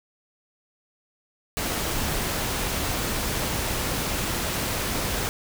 pink noise, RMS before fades -27 dBFS, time 1.57-5.29 s, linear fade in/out 0 ms, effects none

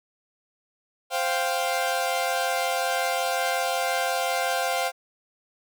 sawtooth chord, C suspended fourth, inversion none, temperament equal, 523.3 / 698.5 / 784 Hz, C5 / F5 / G5, 0 / 0 / 0 cents, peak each -25 / -23 / -25 dBFS, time 1.1-4.92 s, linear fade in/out 50 ms, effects none

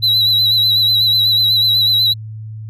triangle tone with vibrato, 3951 Hz, B7, in tune, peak -9 dBFS, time 0.02-2.14 s, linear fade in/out 20 ms, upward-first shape sine, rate 8.1 Hz, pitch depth 49 cents each way, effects added 109 Hz sine -26 dBFS peak until 2.69 s

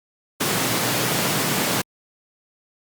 pink high-pass noise, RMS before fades -22 dBFS, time 0.4-1.82 s, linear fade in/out 10 ms, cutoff 110 Hz, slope 96 dB/octave, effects Opus 48 kbps

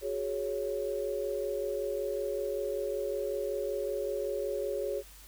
sine chord, F# suspended second, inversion none, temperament equal, 370 / 415.3 / 554.4 Hz, F#4 / G#4 / C#5, 0 / 0 / 0 cents, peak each -38 / -34 / -34 dBFS, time 0.01-5.03 s, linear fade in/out 50 ms, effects added 50 Hz sine -53 dBFS peak until 5.27 s + white hiss -54 dBFS RMS until 5.27 s

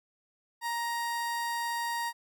30% pulse tone, 938 Hz, A#5, 11 cents sharp, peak -28 dBFS, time 0.61-2.13 s, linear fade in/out 50 ms, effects none

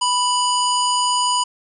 harmonic tone with a mistuned harmonic, 987.8 Hz, B5, in tune, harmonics 1 / 3 / 5 / 7 / 9, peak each -18 / -23 / -25 / -26 / -28 dBFS, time 0.01-1.44 s, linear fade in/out 10 ms, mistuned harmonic 5, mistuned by -17 cents, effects none

